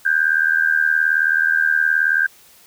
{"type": "tone with amplitude modulation", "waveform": "sine", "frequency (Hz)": 1575, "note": "G6", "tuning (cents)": 8, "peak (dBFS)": -10, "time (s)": [0.05, 2.27], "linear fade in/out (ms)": 10, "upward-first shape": "sine", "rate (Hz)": 78.9, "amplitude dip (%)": 85, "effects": ["white hiss -49 dBFS RMS until 2.66 s"]}